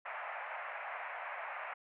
pink band-pass noise, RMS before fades -43 dBFS, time 0.05-1.74 s, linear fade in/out 10 ms, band 610 to 2400 Hz, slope 48 dB/octave, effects none

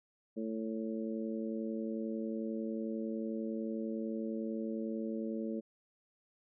harmonic tone, 111.1 Hz, A2, 17 cents sharp, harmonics 2 / 3 / 4 / 5, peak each -37 / -41 / -43 / -45 dBFS, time 0.36-5.61 s, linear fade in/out 20 ms, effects none

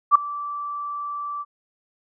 sine tone with ADSR envelope, 1164 Hz, D6, 16 cents flat, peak -6 dBFS, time 0.11-1.45 s, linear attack 43 ms, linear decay 3 ms, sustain -21 dB, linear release 40 ms, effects none

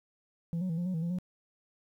sine tone with pitch steps, 167.8 / 184.9 / 163.5 / 175.1 / 185 / 161.5 / 170.8 / 180.9 Hz, E3 / F#3 / E3 / F3 / F#3 / E3 / F3 / F#3, +31 / -1 / -14 / +5 / 0 / -35 / -38 / -39 cents, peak -27 dBFS, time 0.53-1.186 s, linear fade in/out 0 ms, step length 82 ms, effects tanh soft clip ceiling -29 dBFS + 11-bit

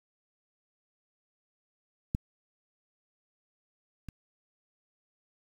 clicks, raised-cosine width 5 ms, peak -16 / -29 dBFS, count 2, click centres 2.149 / 4.087 s, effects 8-bit

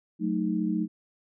sine chord, D# diminished, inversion first, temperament equal, 185 / 220 / 311.1 Hz, F#3 / A3 / D#4, 0 / 0 / 0 cents, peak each -29 dBFS, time 0.19-0.88 s, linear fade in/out 50 ms, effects none

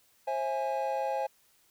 triangle chord, C augmented, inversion none, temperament equal with one note detuned, 533.9 / 659.3 / 830.6 Hz, C5 / E5 / G#5, +35 / 0 / 0 cents, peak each -31 / -34 / -30 dBFS, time 0.27-1.27 s, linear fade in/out 10 ms, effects white hiss -66 dBFS RMS until 1.7 s

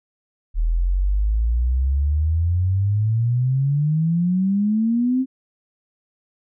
sine exponential sweep, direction up, 38.89 to 265.7 Hz, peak -16 dBFS, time 0.54-5.26 s, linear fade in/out 50 ms, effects none

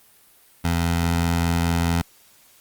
15% pulse tone with notch filter, 84.7 Hz, E2, 48 cents sharp, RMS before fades -21 dBFS, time 0.64-2.02 s, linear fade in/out 10 ms, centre 350 Hz, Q 1.9, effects white hiss -54 dBFS RMS until 2.6 s + Opus 32 kbps

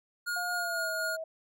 square tone with tremolo, 1432 Hz, F6, 43 cents sharp, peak -31 dBFS, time 0.26-1.17 s, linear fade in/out 20 ms, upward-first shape sine, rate 4.1 Hz, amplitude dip 25%
sine tone with pitch glide, 710 to 643.6 Hz, F5 to E5, +28 to -42 cents, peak -35 dBFS, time 0.36-1.24 s, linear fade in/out 5 ms, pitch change -170 cents, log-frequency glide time 0.55-0.89 s
effects none

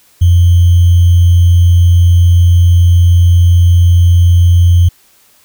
sine tone with sample-and-hold, 87.31 Hz, F2, in tune, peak -3 dBFS, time 0.21-4.89 s, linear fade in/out 10 ms, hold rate 3150 Hz, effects white hiss -48 dBFS RMS until 5.44 s

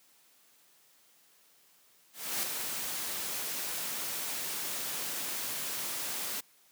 white noise with ADSR envelope, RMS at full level -31 dBFS, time 2.13-6.41 s, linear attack 300 ms, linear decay 3 ms, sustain -5 dB, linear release 13 ms, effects white hiss -64 dBFS RMS until 6.71 s + high-pass 150 Hz 12 dB/octave

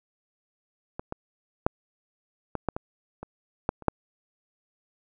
clicks, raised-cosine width 1 ms, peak -19 / -18 / -6 / -15 / -11 / -17 / -23 / -9 / -29 / -6 dBFS, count 10, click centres 0.995 / 1.124 / 1.665 / 2.553 / 2.687 / 2.765 / 3.23 / 3.691 / 3.823 / 3.883 s, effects none

